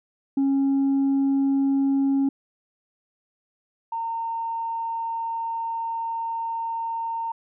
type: tone pair in turn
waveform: sine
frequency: 274 / 914.7 Hz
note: C#4 / A#5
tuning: -20 / -33 cents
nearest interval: octave + major sixth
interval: 2087 cents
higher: second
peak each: -16 / -25 dBFS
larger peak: first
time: 0.37-2.29 / 3.92-7.32 s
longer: second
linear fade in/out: 5 ms
effects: tanh soft clip ceiling -17 dBFS